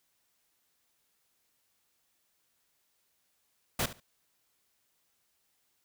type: noise with echo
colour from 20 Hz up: pink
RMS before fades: -30 dBFS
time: 3.79-3.86 s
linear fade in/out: 5 ms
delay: 71 ms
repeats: 2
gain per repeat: -15 dB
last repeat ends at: 4.002 s
effects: white hiss -75 dBFS RMS until 5.84 s